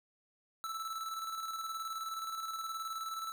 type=tone with tremolo; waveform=square; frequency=1318.5 Hz; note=E6; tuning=in tune; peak=-37 dBFS; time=0.64-3.32 s; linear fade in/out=0 ms; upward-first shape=square; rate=19 Hz; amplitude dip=40%; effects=none